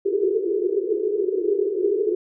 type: band-pass noise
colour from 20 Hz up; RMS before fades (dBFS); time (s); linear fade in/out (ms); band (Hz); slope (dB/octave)
white; -22; 0.05-2.15; 5; 360 to 430; 96
effects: none